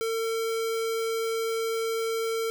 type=tone; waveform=square; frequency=452 Hz; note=A4; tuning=47 cents sharp; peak=-27 dBFS; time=0.01-2.5 s; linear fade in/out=0 ms; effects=none